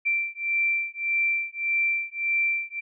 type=beating tone pair; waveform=sine; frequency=2349 / 2350.7 Hz; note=D7 / D7; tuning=0 / +1 cents; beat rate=1.7 Hz; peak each=-26 dBFS; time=0.05-2.81 s; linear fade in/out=20 ms; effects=none